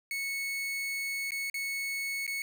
40% pulse tone with dropouts, 2207 Hz, C#7, 8 cents flat, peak -31 dBFS, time 0.11-2.42 s, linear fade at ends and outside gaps 1 ms, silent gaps 1.307-1.319 / 1.499-1.542 / 2.266-2.277 s, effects none

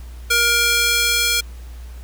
square tone with high-pass filter sweep, 471.8 Hz, A#4, 21 cents sharp, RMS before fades -17 dBFS, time 0.3-1.41 s, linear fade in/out 10 ms, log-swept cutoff 1600 to 2700 Hz, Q 0.89, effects added 60 Hz sine -32 dBFS peak until 2.03 s + pink hiss -48 dBFS RMS until 2.03 s

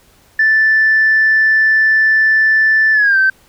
sine tone with pitch glide, 1760 to 1550 Hz, A6 to G6, 0 to -20 cents, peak -7 dBFS, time 0.39-3.3 s, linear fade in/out 5 ms, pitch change -220 cents, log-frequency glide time 2.93-3.18 s, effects tanh soft clip ceiling -4 dBFS + pink hiss -50 dBFS RMS until 3.48 s

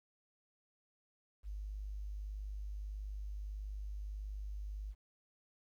sine tone, 50.8 Hz, G#1, 38 cents flat, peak -40 dBFS, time 1.43-4.95 s, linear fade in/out 50 ms, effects 12-bit

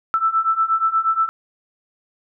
sine beating tone pair, 1318.5 / 1326.9 Hz, E6 / E6, 0 / +11 cents, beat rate 8.4 Hz, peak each -20 / -18 dBFS, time 0.14-1.29 s, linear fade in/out 0 ms, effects none

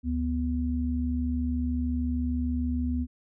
sine tone pair together, 73.4 / 246.9 Hz, D2 / B3, 0 / 0 cents, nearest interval octave + major sixth, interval 2100 cents, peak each -28 dBFS, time 0.03-3.07 s, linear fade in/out 50 ms, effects none

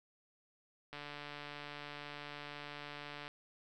click train, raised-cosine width 0.3 ms, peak -30 dBFS, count 344, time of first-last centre 0.93-3.279 s, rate 146 Hz, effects none

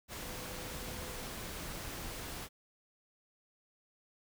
sine tone in noise, 503 Hz, B4, 32 cents sharp, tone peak -52 dBFS, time 0.2-1.25 s, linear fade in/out 50 ms, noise pink, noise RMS -43 dBFS, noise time 0.08-2.49 s, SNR -12 dB, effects none

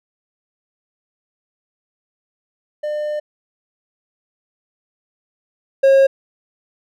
triangle tone pair in turn, 600 / 541.7 Hz, D5 / C#5, +37 / -40 cents, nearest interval major second, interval 177 cents, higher first, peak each -18 / -6 dBFS, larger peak second, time 2.83-3.2 / 5.83-6.07 s, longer first, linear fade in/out 10 ms, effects none

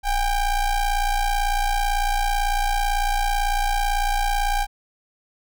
square ring-modulated tone, 392 Hz, G4, in tune, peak -17 dBFS, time 0.03-4.67 s, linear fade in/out 50 ms, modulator 421 Hz, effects none

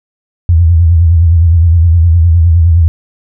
sine tone with vibrato, 83.8 Hz, E2, 29 cents sharp, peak -3 dBFS, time 0.49-2.88 s, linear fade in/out 0 ms, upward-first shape sine, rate 9.7 Hz, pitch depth 89 cents each way, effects none

